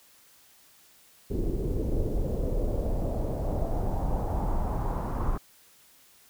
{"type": "noise with low-pass filter sweep", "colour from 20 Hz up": "brown", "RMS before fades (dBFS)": -28, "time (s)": [1.3, 5.38], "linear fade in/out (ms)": 10, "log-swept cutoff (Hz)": [380, 1100], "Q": 2.9, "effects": ["white hiss -58 dBFS RMS until 6.29 s"]}